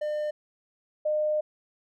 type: tone pair in turn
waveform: triangle / sine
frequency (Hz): 602 / 608.3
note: D5 / D#5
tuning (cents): +43 / -39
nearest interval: unison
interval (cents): 18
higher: second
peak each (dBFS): -25 / -23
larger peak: second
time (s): 0.01-0.31 / 1.05-1.41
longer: second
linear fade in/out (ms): 10
effects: none